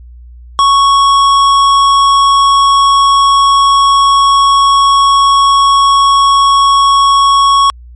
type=tone with hard clipping; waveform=sine; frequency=1108.7 Hz; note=C#6; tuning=in tune; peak=-6 dBFS; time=0.59-7.7 s; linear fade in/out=0 ms; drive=12 dB; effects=added 60 Hz sine -30 dBFS peak until 7.95 s + MP3 48 kbps